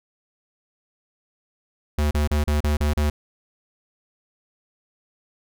square tone bursts, 74.5 Hz, D2, 25 cents sharp, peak -19 dBFS, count 7, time 1.98-3.1 s, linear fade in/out 5 ms, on 130 ms, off 35 ms, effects none

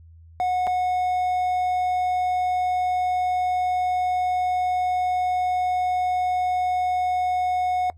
triangle tone with dropouts, 730 Hz, F#5, 24 cents flat, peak -18 dBFS, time 0.4-7.9 s, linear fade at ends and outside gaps 0 ms, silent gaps 0.669-0.674 s, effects noise-tail reverb RT60 0.1 s tail -20 dB re dry + added 82 Hz sine -45 dBFS peak until 7.97 s

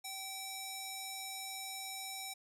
square tone with band-pass filter, 771 Hz, G5, 29 cents flat, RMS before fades -44 dBFS, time 0.04-2.34 s, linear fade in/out 10 ms, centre 8400 Hz, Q 0.65, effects 12-bit

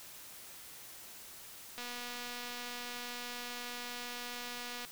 click train, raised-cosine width 0.2 ms, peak -26 dBFS, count 747, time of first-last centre 1.78-4.85 s, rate 243 Hz, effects white hiss -51 dBFS RMS until 4.91 s

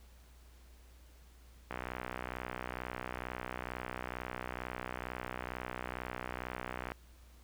click train, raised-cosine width 0.5 ms, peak -23 dBFS, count 325, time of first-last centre 1.71-6.919 s, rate 62.2 Hz, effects added 60 Hz sine -56 dBFS peak until 7.43 s + pink hiss -65 dBFS RMS until 7.43 s

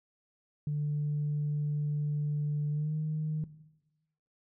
sine tone with pitch glide, 147.9 to 154.54 Hz, D3 to D#3, +13 to -11 cents, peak -28 dBFS, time 0.67-3.44 s, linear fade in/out 2 ms, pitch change +76 cents, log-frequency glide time 2.71-2.95 s, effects noise-tail reverb RT60 1.0 s tail -17 dB re dry + tanh soft clip ceiling -25 dBFS

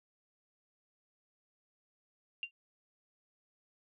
sine tone with exponential decay, 2777 Hz, F7, 10 cents flat, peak -31 dBFS, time 2.43-2.51 s, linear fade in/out 1 ms, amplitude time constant 16 ms, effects none

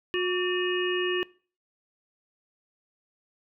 harmonic tone with a mistuned harmonic, 360 Hz, F#4, 47 cents flat, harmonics 1 / 3 / 5 / 7 / 8, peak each -26 / -37 / -33 / -36 / -32 dBFS, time 0.14-1.23 s, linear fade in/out 0 ms, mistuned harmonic 3, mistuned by +94 cents, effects noise-tail reverb RT60 0.4 s tail -22 dB re dry

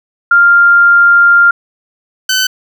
sine / 15% pulse tone pair in turn, 1396.9 / 1519 Hz, F6 / F#6, 0 / +45 cents, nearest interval minor second, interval 145 cents, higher second, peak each -3 dBFS, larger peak neither, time 0.31-1.51 / 2.29-2.47 s, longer first, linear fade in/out 5 ms, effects none

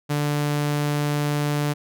sawtooth tone, 146.83 Hz, D3, in tune, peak -17 dBFS, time 0.09-1.74 s, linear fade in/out 20 ms, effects none

